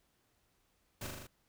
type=noise with echo; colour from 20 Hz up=pink; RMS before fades=-42 dBFS; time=1.01-1.07 s; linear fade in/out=5 ms; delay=40 ms; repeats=5; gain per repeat=-2 dB; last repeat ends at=1.27 s; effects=pink hiss -75 dBFS RMS until 1.48 s